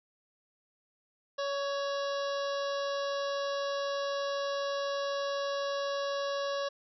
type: harmonic tone with a mistuned harmonic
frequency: 561 Hz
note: C#5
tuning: 21 cents sharp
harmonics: 1 / 2 / 3 / 5 / 6 / 7 / 8 / 9 / 10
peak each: -32 / -38 / -42 / -48 / -48 / -45 / -52 / -49 / -49 dBFS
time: 1.38-6.69 s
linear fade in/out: 10 ms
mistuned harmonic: 3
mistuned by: -19 cents
effects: none